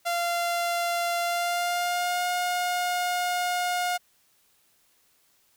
sawtooth tone with pitch glide, 691 to 715.4 Hz, F5 to F5, -19 to +41 cents, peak -21 dBFS, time 0.05-3.98 s, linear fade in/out 20 ms, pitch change +60 cents, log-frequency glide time 1.21-2.26 s, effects white hiss -65 dBFS RMS until 5.56 s

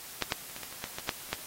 clicks, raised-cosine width 0.2 ms, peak -10 / -10 / -29 / -22 / -21 / -26 / -16 / -18 / -10 / -30 / -12 dBFS, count 11, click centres 0.223 / 0.322 / 0.498 / 0.564 / 0.633 / 0.726 / 0.841 / 0.985 / 1.092 / 1.291 / 1.33 s, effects white hiss -45 dBFS RMS until 1.46 s + AAC 48 kbps

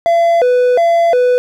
triangle tone with vibrato, 580 Hz, D5, 22 cents flat, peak -6 dBFS, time 0.06-1.38 s, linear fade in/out 0 ms, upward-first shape square, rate 1.4 Hz, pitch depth 270 cents each way, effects none

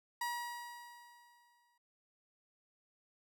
30% pulse tone with exponential decay, 958 Hz, A#5, 47 cents sharp, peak -32 dBFS, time 0.21-1.78 s, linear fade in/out 5 ms, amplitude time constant 340 ms, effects none

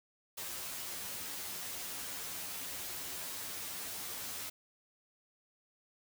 white noise with comb filter, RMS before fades -42 dBFS, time 0.37-4.5 s, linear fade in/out 10 ms, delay 11 ms, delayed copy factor +1, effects none

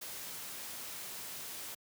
white noise, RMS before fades -44 dBFS, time 0.01-1.75 s, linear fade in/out 10 ms, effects high-pass 80 Hz 12 dB/octave

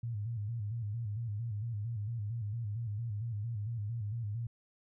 sine tone with vibrato, 110 Hz, A2, in tune, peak -34 dBFS, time 0.03-4.47 s, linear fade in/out 5 ms, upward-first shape square, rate 4.4 Hz, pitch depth 110 cents each way, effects none

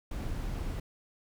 brown noise, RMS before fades -35 dBFS, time 0.11-0.8 s, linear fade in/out 5 ms, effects none

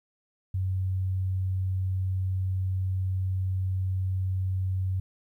sine tone, 93.9 Hz, F#2, 26 cents sharp, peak -25 dBFS, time 0.54-5 s, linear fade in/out 5 ms, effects 11-bit

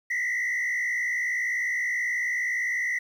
sine tone with frequency modulation, 1975.5 Hz, B6, in tune, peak -22 dBFS, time 0.1-2.99 s, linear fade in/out 10 ms, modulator 59.1 Hz, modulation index 1.4, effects tanh soft clip ceiling -24 dBFS + 9-bit

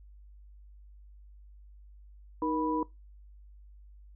sine tone cluster, 311.4 / 474.4 / 984 Hz, D#4 / A#4 / B5, +2 / +30 / -7 cents, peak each -30 / -35 / -32 dBFS, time 2.42-2.83 s, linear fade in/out 2 ms, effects noise-tail reverb RT60 0.2 s tail -21 dB re dry + added 50 Hz sine -50 dBFS peak until 4.15 s

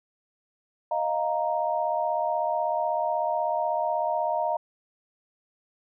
sine chord, Eb suspended second, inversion none, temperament equal, 622.3 / 698.5 / 932.3 Hz, Eb5 / F5 / Bb5, 0 / 0 / 0 cents, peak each -28 dBFS, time 0.91-4.57 s, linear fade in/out 5 ms, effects none

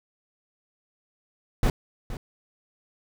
brown noise with echo, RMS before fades -20 dBFS, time 1.63-1.7 s, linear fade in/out 2 ms, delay 470 ms, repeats 1, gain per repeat -13 dB, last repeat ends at 2.17 s, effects none

